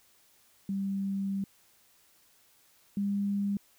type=tone pair in turn; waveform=sine; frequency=196 / 200.9 Hz; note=G3 / G3; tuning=0 / +43 cents; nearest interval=unison; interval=43 cents; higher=second; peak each=-29 / -27 dBFS; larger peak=second; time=0.69-1.44 / 2.97-3.57 s; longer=first; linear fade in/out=2 ms; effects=white hiss -64 dBFS RMS until 3.78 s